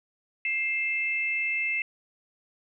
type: tone pair together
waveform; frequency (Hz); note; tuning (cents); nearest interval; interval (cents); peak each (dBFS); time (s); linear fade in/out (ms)
sine; 2113 / 2637; C7 / E7; +16 / 0; major third; 384; -28; 0.45-1.82; 2
effects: none